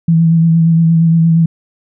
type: tone with vibrato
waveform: sine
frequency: 164.7 Hz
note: E3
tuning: 1 cent flat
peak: -6 dBFS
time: 0.08-1.46 s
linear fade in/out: 5 ms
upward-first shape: sine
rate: 8.6 Hz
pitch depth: 25 cents each way
effects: none